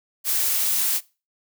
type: noise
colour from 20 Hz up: blue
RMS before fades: -22 dBFS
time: 0.24-1.01 s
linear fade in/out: 50 ms
effects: noise-tail reverb RT60 0.3 s tail -21 dB re dry